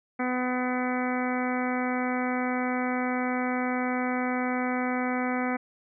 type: harmonic tone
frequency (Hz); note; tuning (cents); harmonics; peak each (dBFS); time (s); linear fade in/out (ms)
251.2; B3; +30; 1 / 2 / 3 / 4 / 5 / 6 / 7 / 8 / 9; -28 / -34 / -33 / -39 / -37 / -38 / -42 / -37 / -39; 0.19-5.57; 10
effects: none